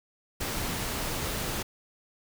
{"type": "noise", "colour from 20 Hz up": "pink", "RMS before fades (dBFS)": -32, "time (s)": [0.4, 1.63], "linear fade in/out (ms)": 10, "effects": []}